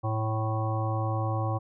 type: harmonic tone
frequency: 110 Hz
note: A2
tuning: in tune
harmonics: 1 / 3 / 5 / 7 / 9 / 10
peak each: -27 / -37 / -36 / -35 / -40 / -37 dBFS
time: 0.03-1.59 s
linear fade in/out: 20 ms
effects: none